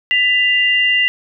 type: tone pair together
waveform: sine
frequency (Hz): 1989.9 / 2794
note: B6 / F7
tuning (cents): +13 / 0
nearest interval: tritone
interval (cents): 587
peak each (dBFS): -14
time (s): 0.11-1.08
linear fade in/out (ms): 0
effects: none